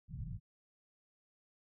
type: low-pass noise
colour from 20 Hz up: white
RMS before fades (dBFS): -43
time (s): 0.08-0.4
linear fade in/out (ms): 50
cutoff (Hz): 170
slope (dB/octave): 48
effects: none